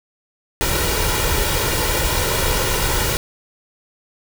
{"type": "noise with comb filter", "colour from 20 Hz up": "pink", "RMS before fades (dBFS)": -19, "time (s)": [0.61, 3.17], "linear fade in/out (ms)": 0, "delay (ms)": 2.1, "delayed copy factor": 0.6, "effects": []}